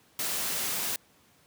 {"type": "noise", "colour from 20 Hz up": "white", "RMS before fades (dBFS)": -31, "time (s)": [0.19, 0.96], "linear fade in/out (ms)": 2, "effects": ["pink hiss -62 dBFS RMS until 1.46 s", "high-pass 100 Hz 12 dB/octave"]}